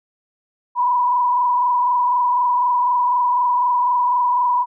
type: tone with frequency modulation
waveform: sine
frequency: 983 Hz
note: B5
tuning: 8 cents flat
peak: -14 dBFS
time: 0.75-4.66 s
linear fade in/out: 50 ms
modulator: 24 Hz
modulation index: 1.1
effects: none